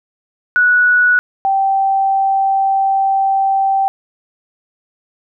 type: tone pair in turn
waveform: sine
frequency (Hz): 1470 / 778.7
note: F#6 / G5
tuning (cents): -12 / -12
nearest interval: major seventh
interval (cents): 1100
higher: first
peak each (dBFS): -8 / -11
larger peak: first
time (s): 0.56-1.19 / 1.45-3.88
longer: second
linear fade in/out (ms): 0
effects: none